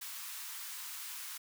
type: high-pass noise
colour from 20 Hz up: white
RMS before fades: -44 dBFS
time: 0.01-1.38 s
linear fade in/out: 10 ms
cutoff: 910 Hz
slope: 48 dB/octave
effects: none